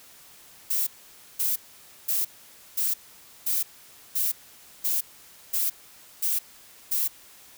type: noise bursts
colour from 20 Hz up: violet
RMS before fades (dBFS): -25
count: 10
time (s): 0.7-7.08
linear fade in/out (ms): 10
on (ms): 170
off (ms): 520
effects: white hiss -51 dBFS RMS until 7.57 s